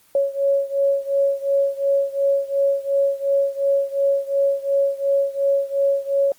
sine beating tone pair, 554 / 556.8 Hz, C#5 / C#5, -1 / +8 cents, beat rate 2.8 Hz, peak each -19 / -21 dBFS, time 0.15-6.32 s, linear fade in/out 2 ms, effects white hiss -55 dBFS RMS until 6.38 s + Opus 24 kbps

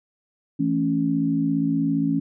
sine chord, A major, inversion second, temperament equal, 164.81 / 220 / 277.2 Hz, E3 / A3 / C#4, 0 / 0 / 0 cents, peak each -25 / -27 / -21 dBFS, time 0.59-2.2 s, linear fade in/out 10 ms, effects none

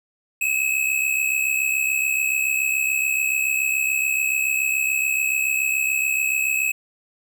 square tone pair together, 2541 / 2608 Hz, D#7 / E7, +36 / -19 cents, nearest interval unison, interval 45 cents, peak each -23 dBFS, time 0.41-6.72 s, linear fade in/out 5 ms, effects none

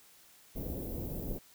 pink band-stop noise, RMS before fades -38 dBFS, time 0.55-1.39 s, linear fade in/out 20 ms, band 540 to 15000 Hz, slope 24 dB/octave, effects white hiss -60 dBFS RMS until 1.54 s

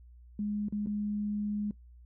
sine tone with dropouts, 207.7 Hz, G#3, in tune, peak -30 dBFS, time 0.39-1.71 s, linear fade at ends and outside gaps 2 ms, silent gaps 0.685-0.724 / 0.861-0.87 s, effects noise-tail reverb RT60 0.1 s tail -19 dB re dry + added 60 Hz sine -51 dBFS peak until 2.05 s

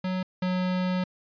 square tone pair in turn, 185 / 183.19 Hz, F#3 / F#3, 0 / -17 cents, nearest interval unison, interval 17 cents, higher first, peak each -27 / -25 dBFS, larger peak second, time 0.04-0.23 / 0.42-1.04 s, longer second, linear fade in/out 5 ms, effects resampled to 11025 Hz

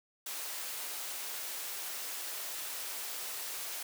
white high-pass noise, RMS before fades -40 dBFS, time 0.26-3.83 s, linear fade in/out 5 ms, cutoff 450 Hz, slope 12 dB/octave, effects none

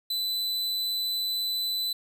45% pulse tone, 4002 Hz, B7, 22 cents sharp, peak -26 dBFS, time 0.1-1.93 s, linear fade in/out 5 ms, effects none

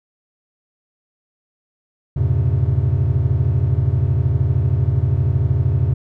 triangle tone cluster, 82.5 / 101.6 / 122.5 / 135.3 Hz, E2 / G#2 / B2 / C#3, +2 / -38 / -14 / -42 cents, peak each -18 dBFS, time 2.16-5.94 s, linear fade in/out 10 ms, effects none

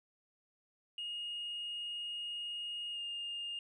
sine tone with pitch glide, 2861 to 2825 Hz, F7 to F7, +41 to +19 cents, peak -37 dBFS, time 0.98-3.59 s, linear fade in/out 2 ms, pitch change -22 cents, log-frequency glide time 2.92-2.99 s, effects tanh soft clip ceiling -35 dBFS

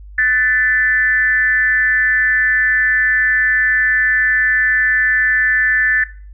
sine tone with frequency modulation, 1760 Hz, A6, in tune, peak -11 dBFS, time 0.18-6.04 s, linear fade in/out 5 ms, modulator 254 Hz, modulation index 0.57, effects noise-tail reverb RT60 0.4 s tail -17 dB re dry + added 50 Hz sine -33 dBFS peak until 6.33 s

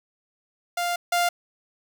sawtooth tone pair in turn, 699 / 699 Hz, F5 / F5, +1 / +1 cents, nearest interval unison, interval 0 cents, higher neither, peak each -20 / -16 dBFS, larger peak second, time 0.77-0.96 / 1.12-1.29 s, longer first, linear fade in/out 5 ms, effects none

